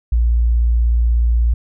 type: tone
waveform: sine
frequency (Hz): 58.27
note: A#1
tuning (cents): 0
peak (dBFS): -11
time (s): 0.12-1.54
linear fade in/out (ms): 5
effects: none